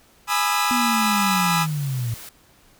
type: chord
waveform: sawtooth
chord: E major seventh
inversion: first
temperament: equal with one note detuned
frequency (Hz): 830.6 / 987.8 / 1223.1 / 1318.5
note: G#5 / B5 / D#6 / E6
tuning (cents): 0 / 0 / -30 / 0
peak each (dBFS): -21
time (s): 0.27-1.67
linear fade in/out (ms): 50
type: linear sweep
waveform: sine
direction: down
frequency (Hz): 248.7 to 112.1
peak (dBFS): -22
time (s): 0.71-2.14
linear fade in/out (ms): 0
type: noise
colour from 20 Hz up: white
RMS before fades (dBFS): -39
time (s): 1.01-2.29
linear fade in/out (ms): 0
effects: pink hiss -55 dBFS RMS until 2.79 s